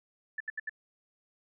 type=tone bursts; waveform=sine; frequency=1753 Hz; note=A6; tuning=7 cents flat; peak=-32 dBFS; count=4; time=0.38-0.695 s; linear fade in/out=5 ms; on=24 ms; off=73 ms; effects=none